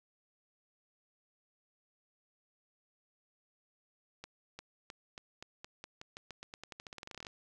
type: accelerating click train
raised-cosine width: 0.2 ms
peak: -28 dBFS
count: 27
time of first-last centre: 4.24-7.268 s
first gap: 350 ms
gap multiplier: 0.89
effects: none